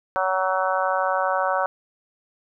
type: harmonic tone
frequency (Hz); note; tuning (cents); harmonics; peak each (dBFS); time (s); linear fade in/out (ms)
187.7; F#3; +25; 3 / 4 / 5 / 6 / 7 / 8; -25 / -26 / -27 / -28 / -28 / -29; 0.16-1.66; 0
effects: none